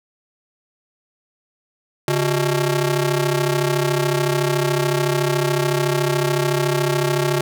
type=ring-modulated tone; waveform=sawtooth; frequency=249.8 Hz; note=B3; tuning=20 cents sharp; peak=-10 dBFS; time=2.08-7.41 s; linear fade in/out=2 ms; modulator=108 Hz; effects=none